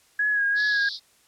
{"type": "tone with vibrato", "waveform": "sine", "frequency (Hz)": 1661.2, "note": "G#6", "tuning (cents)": 0, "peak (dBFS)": -20, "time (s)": [0.19, 0.89], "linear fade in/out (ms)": 5, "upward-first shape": "sine", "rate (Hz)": 2.7, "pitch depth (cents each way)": 36}
{"type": "band-pass noise", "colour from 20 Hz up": "pink", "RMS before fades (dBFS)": -34, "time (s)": [0.55, 1], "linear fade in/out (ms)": 50, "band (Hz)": [3600, 5200], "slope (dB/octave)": 96}
{"effects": ["white hiss -60 dBFS RMS until 1.27 s", "low-pass 11000 Hz 12 dB/octave"]}